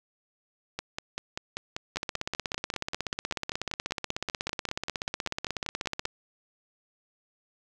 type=two click trains; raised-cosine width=0.2 ms; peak=-15 / -13 dBFS; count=28 / 68; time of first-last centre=0.79-6.053 / 1.97-6.055 s; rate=5.13 / 16.4 Hz; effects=none